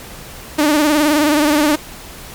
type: tone with vibrato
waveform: sawtooth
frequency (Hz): 298.9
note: D4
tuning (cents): +31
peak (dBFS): -7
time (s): 0.58-1.76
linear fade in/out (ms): 10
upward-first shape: sine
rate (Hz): 19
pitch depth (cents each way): 74
effects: pink hiss -34 dBFS RMS until 2.34 s + MP3 96 kbps